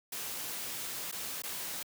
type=noise with dropouts; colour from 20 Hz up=white; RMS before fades=-39 dBFS; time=0.12-1.83 s; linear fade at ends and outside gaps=5 ms; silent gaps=1.115-1.124 / 1.421-1.435 s; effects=high-pass 100 Hz 12 dB/octave